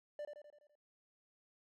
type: tone with echo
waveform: triangle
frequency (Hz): 591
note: D5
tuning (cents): +11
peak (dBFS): -39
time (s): 0.19-0.25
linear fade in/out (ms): 2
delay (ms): 84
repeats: 6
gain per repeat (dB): -5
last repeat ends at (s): 0.754
effects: none